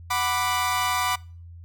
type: chord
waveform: sawtooth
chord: B minor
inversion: second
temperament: equal with one note detuned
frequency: 740 / 987.8 / 1179.4 Hz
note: F#5 / B5 / D6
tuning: 0 / 0 / +7 cents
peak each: -25 / -22 / -23 dBFS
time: 0.1-1.16 s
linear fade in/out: 10 ms
effects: noise-tail reverb RT60 0.4 s tail -24 dB re dry + added 85 Hz sine -40 dBFS peak until 1.64 s